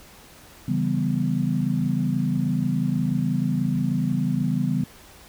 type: chord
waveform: sine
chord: C# half-diminished seventh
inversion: none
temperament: equal with one note detuned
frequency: 138.59 / 164.81 / 195.09 / 246.9 Hz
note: C#3 / E3 / G3 / B3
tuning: 0 / 0 / -8 / 0 cents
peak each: -26 dBFS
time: 0.68-4.84 s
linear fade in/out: 5 ms
effects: pink hiss -48 dBFS RMS until 5.28 s